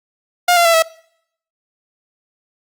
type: tone with pitch steps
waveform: sawtooth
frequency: 709 / 688.8 / 669.2 / 650.2 Hz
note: F5 / F5 / E5 / E5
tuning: +26 / -24 / +26 / -24 cents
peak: -6 dBFS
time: 0.48-0.824 s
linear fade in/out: 5 ms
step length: 86 ms
effects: noise-tail reverb RT60 0.7 s tail -24 dB re dry + Opus 48 kbps